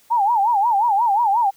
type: tone with vibrato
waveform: sine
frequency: 870 Hz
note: A5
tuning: 20 cents flat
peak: -14 dBFS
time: 0.1-1.51 s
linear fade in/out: 20 ms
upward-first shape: sine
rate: 5.6 Hz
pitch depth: 190 cents each way
effects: white hiss -55 dBFS RMS until 1.56 s